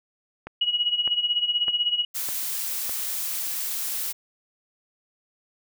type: click train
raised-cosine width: 0.5 ms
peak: -20 dBFS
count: 5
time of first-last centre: 0.47-2.894 s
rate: 1.65 Hz
type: tone with tremolo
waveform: sine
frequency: 2908 Hz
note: F#7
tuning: 31 cents flat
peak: -18 dBFS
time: 0.61-2.05 s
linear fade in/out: 5 ms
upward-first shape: sine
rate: 16 Hz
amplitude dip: 75%
type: noise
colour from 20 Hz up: blue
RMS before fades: -29 dBFS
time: 2.14-4.13 s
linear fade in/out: 20 ms
effects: none